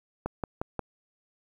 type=click train; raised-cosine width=1 ms; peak=-16 dBFS; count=4; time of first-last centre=0.26-0.793 s; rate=5.63 Hz; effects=9-bit